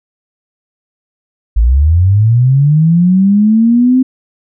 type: linear sweep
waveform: sine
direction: up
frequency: 51.1 to 261.6 Hz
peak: -5 dBFS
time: 1.56-4.03 s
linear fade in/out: 10 ms
effects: none